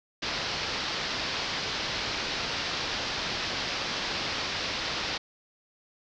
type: low-pass noise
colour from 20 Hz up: white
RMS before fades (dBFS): -32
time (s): 0.22-5.18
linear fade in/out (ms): 10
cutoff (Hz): 5300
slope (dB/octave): 48
effects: none